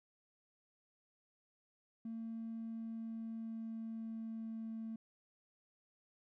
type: tone with pitch glide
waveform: triangle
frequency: 226.3 to 223.7 Hz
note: A3 to A3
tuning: +49 to +29 cents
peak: -38 dBFS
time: 2.05-4.96 s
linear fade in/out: 5 ms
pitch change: -20 cents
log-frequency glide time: 2.58-4.74 s
effects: tanh soft clip ceiling -38 dBFS